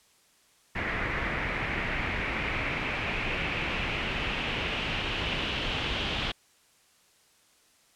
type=noise with low-pass filter sweep; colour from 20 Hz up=pink; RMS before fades=-31 dBFS; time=0.75-6.32 s; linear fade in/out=10 ms; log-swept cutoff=2000 to 3200 Hz; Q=3.6; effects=white hiss -63 dBFS RMS until 7.95 s + low-pass 10000 Hz 12 dB/octave